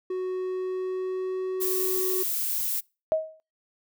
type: tone with pitch glide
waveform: triangle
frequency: 370 to 373.7 Hz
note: F#4 to F#4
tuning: 0 to +17 cents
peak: -25 dBFS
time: 0.1-2.23 s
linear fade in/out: 5 ms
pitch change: +17 cents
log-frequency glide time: 0.3-1.42 s
type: noise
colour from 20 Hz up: violet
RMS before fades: -28 dBFS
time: 1.6-2.81 s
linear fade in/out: 20 ms
type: tone with exponential decay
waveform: sine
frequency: 633 Hz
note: D#5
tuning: 30 cents sharp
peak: -17 dBFS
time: 3.12-3.4 s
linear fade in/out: 0 ms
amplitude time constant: 59 ms
effects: noise-tail reverb RT60 0.3 s tail -26 dB re dry